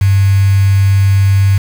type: tone with quantisation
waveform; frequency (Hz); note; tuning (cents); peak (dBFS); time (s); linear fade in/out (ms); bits
sine; 98; G2; 0; -6; 0.01-1.58; 5; 4
effects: none